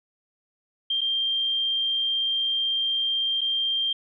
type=tone with dropouts; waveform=sine; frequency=3179 Hz; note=G7; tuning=24 cents sharp; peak=-22 dBFS; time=0.9-3.93 s; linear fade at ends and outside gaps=5 ms; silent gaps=1.009-1.014 / 3.409-3.414 s; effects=none